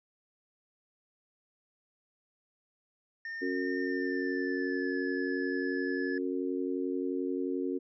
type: tone with pitch glide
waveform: triangle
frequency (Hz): 1817 to 1715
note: A#6 to A6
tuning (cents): -45 to -45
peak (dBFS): -35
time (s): 3.25-6.18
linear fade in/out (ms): 2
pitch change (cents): -100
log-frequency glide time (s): 3.78-4.97
type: harmonic tone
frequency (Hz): 91.4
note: F#2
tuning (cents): -21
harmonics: 3 / 4 / 5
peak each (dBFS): -33 / -34 / -38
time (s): 3.41-7.79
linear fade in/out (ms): 20
effects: resampled to 16000 Hz